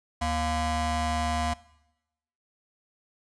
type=ring-modulated tone; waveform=30% pulse; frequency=313.5 Hz; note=D#4; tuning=13 cents sharp; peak=-20 dBFS; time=0.21-1.54 s; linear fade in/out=10 ms; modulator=389 Hz; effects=noise-tail reverb RT60 0.9 s tail -20 dB re dry + resampled to 22050 Hz